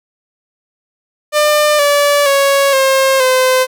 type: tone with pitch steps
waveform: sawtooth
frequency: 599 / 576.6 / 555 / 534.3 / 514.3 Hz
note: D5 / D5 / C#5 / C5 / C5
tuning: +34 / -32 / +2 / +36 / -30 cents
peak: -5 dBFS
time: 1.32-3.67 s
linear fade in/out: 50 ms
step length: 470 ms
effects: none